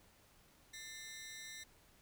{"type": "ring-modulated tone", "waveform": "15% pulse", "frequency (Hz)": 1936, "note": "B6", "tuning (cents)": -35, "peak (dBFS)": -39, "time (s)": [0.73, 1.64], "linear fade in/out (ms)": 10, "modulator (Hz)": 155, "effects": ["pink hiss -67 dBFS RMS until 2.01 s"]}